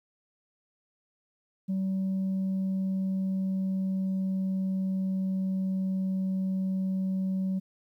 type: tone with pitch glide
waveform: sine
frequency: 190.8 to 189.37 Hz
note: G3 to F#3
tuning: -47 to +40 cents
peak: -24 dBFS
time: 1.68-7.6 s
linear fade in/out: 20 ms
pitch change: -13 cents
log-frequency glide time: 2.11-6.17 s
effects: tanh soft clip ceiling -25 dBFS + 11-bit